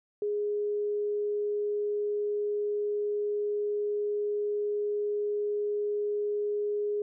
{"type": "tone", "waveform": "sine", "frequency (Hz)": 414.7, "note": "G#4", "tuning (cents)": -3, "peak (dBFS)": -27, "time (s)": [0.22, 7.02], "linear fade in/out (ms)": 2, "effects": []}